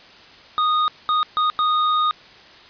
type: tone bursts at uneven times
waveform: square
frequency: 1237 Hz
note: D#6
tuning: 10 cents flat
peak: -17 dBFS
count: 4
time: 0.58-0.88 / 1.09-1.23 / 1.37-1.5 / 1.59-2.11 s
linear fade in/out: 0 ms
effects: white hiss -45 dBFS RMS until 2.69 s + resampled to 11025 Hz

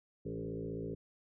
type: tone with frequency modulation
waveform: sine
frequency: 283 Hz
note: C#4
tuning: 36 cents sharp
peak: -37 dBFS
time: 0.25-0.95 s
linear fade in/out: 10 ms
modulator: 55.5 Hz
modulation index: 3.4
effects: none

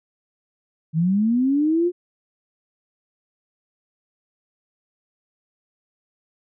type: linear sweep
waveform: sine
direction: up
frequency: 152.4 to 360.9 Hz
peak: -16 dBFS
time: 0.93-1.92 s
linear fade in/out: 50 ms
effects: none

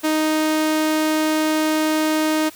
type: tone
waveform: sawtooth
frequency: 311.1 Hz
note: D#4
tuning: in tune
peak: -13 dBFS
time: 0.03-2.5 s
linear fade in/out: 20 ms
effects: white hiss -44 dBFS RMS until 2.55 s

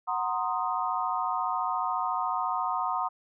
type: chord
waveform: sine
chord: C half-diminished seventh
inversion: second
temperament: equal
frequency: 740 / 932.3 / 1046.5 / 1244.5 Hz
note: Gb5 / Bb5 / C6 / Eb6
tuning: 0 / 0 / 0 / 0 cents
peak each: -32 dBFS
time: 0.07-3.09 s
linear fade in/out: 20 ms
effects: none

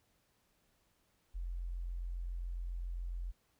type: tone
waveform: sine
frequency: 43.65 Hz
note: F1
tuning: in tune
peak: -37 dBFS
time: 1.34-3.32 s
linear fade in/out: 20 ms
effects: pink hiss -75 dBFS RMS until 3.59 s

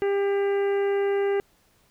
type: harmonic tone with a mistuned harmonic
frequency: 398.9 Hz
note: G4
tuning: 30 cents sharp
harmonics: 1 / 2 / 3 / 4 / 5 / 6 / 7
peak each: -21 / -34 / -42 / -39 / -39 / -48 / -46 dBFS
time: 0.02-1.4 s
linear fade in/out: 0 ms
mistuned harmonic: 6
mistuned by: -38 cents
effects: pink hiss -63 dBFS RMS until 1.9 s

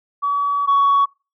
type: tone pair in turn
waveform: sine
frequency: 1138 / 1120.4 Hz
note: C#6 / C#6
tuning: +45 / +18 cents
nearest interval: unison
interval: 27 cents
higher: first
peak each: -16 / -10 dBFS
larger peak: second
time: 0.22-0.67 / 0.67-1.06 s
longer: first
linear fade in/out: 20 ms
effects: noise-tail reverb RT60 0.3 s tail -25 dB re dry + tanh soft clip ceiling -9 dBFS

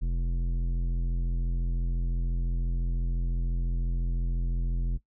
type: tone with tanh clipping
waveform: sine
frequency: 42.92 Hz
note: F1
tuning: 29 cents flat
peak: -27 dBFS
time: 0.01-4.98 s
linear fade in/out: 20 ms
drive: 12 dB
effects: noise-tail reverb RT60 0.1 s tail -17 dB re dry

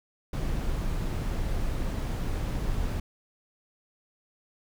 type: noise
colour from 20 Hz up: brown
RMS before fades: -29 dBFS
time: 0.33-3 s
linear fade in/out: 5 ms
effects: none

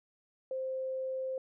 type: tone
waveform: sine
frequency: 523.3 Hz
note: C5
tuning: in tune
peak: -33 dBFS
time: 0.51-1.38 s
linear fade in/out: 2 ms
effects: none

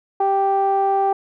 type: tone with low-pass filter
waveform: sawtooth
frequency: 392 Hz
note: G4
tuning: in tune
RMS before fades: -18 dBFS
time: 0.2-1.13 s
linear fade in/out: 5 ms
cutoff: 850 Hz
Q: 5.4
effects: none

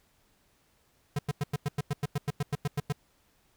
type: tone bursts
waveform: square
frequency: 144.7 Hz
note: D3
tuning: 25 cents flat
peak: -27 dBFS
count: 15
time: 1.16-2.925 s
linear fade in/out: 5 ms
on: 29 ms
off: 95 ms
effects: pink hiss -68 dBFS RMS until 3.56 s

